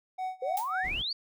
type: tone with tremolo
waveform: triangle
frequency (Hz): 747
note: F#5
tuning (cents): +16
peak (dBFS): -28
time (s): 0.18-0.91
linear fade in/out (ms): 10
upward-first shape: sine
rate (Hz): 3.7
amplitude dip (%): 95
type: exponential sweep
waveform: sine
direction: up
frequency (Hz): 493.9 to 4699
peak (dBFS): -30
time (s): 0.42-1.13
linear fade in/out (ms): 5
type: noise with exponential decay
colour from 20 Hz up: blue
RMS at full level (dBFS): -35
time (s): 0.57-0.76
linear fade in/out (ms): 1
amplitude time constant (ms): 41
type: noise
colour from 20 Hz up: brown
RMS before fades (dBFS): -40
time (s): 0.83-1.03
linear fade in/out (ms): 20
effects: none